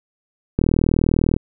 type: click train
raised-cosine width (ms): 3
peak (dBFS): -4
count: 32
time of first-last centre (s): 0.59-1.365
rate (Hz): 40
effects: none